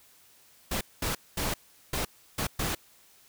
pink noise bursts at uneven times, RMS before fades -30 dBFS, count 6, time 0.71-0.81 / 1.02-1.15 / 1.37-1.54 / 1.93-2.05 / 2.38-2.47 / 2.59-2.75 s, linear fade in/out 5 ms, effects white hiss -59 dBFS RMS until 3.28 s

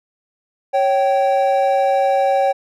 triangle tone pair together, 552 / 775.3 Hz, C#5 / G5, -7 / -19 cents, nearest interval tritone, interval 588 cents, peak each -14 dBFS, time 0.73-2.53 s, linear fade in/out 20 ms, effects none

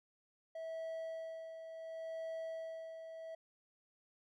triangle tone with tremolo, 650 Hz, E5, 24 cents flat, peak -38 dBFS, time 0.55-3.35 s, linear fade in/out 5 ms, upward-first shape sine, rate 0.7 Hz, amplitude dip 55%, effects none

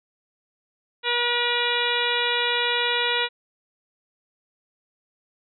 harmonic tone with a mistuned harmonic, 480.5 Hz, B4, 48 cents flat, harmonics 1 / 2 / 3 / 4 / 5 / 6 / 7 / 8, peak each -29 / -29 / -29 / -29 / -29 / -29 / -29 / -29 dBFS, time 1.03-3.29 s, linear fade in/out 50 ms, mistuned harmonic 7, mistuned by +34 cents, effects none

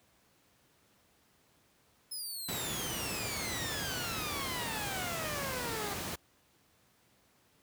15% pulse exponential sweep, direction down, 5180 to 392.6 Hz, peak -32 dBFS, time 2.11-5.94 s, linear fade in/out 10 ms
pink noise, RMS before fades -38 dBFS, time 2.48-6.16 s, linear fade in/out 10 ms
effects pink hiss -68 dBFS RMS until 7.62 s + high-pass 80 Hz 12 dB/octave

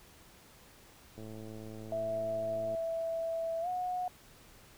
click train, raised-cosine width 2 ms, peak -34 dBFS, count 172, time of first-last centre 1.18-2.749 s, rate 109 Hz
sine tone with pitch glide, 659.3 to 727.3 Hz, E5 to F#5, 0 to -30 cents, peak -32 dBFS, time 1.92-4.08 s, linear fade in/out 2 ms, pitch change +170 cents, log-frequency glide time 3.61-3.68 s
effects pink hiss -58 dBFS RMS until 4.77 s

